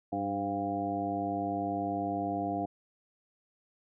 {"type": "harmonic tone with a mistuned harmonic", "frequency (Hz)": 100, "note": "G2", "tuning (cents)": 35, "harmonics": [1, 2, 3, 4, 5, 7, 8], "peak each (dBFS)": [-43, -39, -35, -43, -42, -33, -41], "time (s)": [0.12, 2.66], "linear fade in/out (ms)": 10, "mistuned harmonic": 5, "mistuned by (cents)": 35, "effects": []}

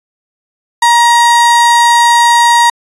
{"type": "tone", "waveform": "35% pulse", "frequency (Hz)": 945, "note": "A#5", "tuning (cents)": 23, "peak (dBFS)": -3, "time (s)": [0.82, 2.7], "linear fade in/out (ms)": 5, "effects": ["resampled to 24000 Hz"]}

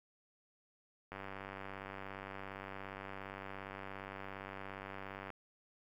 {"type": "click train", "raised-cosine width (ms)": 0.5, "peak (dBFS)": -30, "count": 408, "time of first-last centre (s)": [1.12, 5.303], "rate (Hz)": 97.3, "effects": ["11-bit"]}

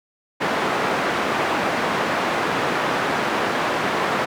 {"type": "band-pass noise", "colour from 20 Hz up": "white", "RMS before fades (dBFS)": -22, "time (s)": [0.4, 4.26], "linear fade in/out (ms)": 20, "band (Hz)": [180, 1400], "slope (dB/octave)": 12, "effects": []}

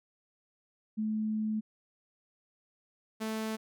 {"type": "tone pair in turn", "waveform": ["sine", "sawtooth"], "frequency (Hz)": [216.2, 219.6], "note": ["A3", "A3"], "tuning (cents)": [-30, -3], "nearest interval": "unison", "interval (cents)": 27, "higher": "second", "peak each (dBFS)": [-29, -29], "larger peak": "neither", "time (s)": [[0.97, 1.61], [3.2, 3.57]], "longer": "first", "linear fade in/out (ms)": 20, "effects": []}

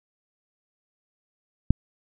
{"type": "click", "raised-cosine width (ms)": 5, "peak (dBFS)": -4, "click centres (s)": 1.706, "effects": []}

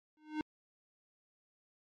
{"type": "tone with exponential growth", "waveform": "square", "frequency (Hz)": 306.6, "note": "D#4", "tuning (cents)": -25, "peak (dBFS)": -31, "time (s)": [0.17, 0.41], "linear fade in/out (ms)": 1, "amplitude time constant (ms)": 51, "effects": ["low-pass 3000 Hz 12 dB/octave", "MP3 64 kbps"]}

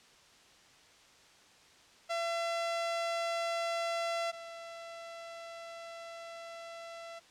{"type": "tone pair in turn", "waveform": "sawtooth", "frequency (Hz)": [675, 671.1], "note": ["E5", "E5"], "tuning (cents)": [41, 31], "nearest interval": "unison", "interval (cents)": 10, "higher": "first", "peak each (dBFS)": [-28, -40], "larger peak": "first", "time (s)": [[2.09, 4.32], [4.32, 7.2]], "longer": "second", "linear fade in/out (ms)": 20, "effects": ["white hiss -60 dBFS RMS until 7.3 s", "low-pass 6000 Hz 12 dB/octave"]}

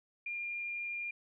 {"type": "tone", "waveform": "sine", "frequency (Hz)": 2404, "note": "D7", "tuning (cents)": 40, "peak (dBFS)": -36, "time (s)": [0.26, 1.11], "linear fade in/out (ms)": 5, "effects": []}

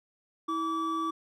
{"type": "tone pair together", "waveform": "triangle", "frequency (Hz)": [324.7, 1152], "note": ["E4", "D6"], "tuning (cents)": [-26, -34], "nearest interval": "octave + minor seventh", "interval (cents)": 2192, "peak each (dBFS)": [-31, -28], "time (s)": [0.48, 1.11], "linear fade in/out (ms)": 10, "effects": []}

